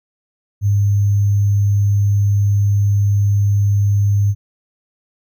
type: tone with sample-and-hold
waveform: sine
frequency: 101.4 Hz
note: G#2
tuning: 41 cents flat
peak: -11 dBFS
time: 0.61-4.35 s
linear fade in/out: 50 ms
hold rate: 6300 Hz
effects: none